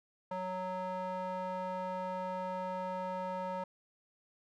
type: tone with band-pass filter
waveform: square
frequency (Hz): 184.8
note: F#3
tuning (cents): -2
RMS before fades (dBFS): -38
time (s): 0.31-3.64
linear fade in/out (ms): 5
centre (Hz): 790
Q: 3.4
effects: none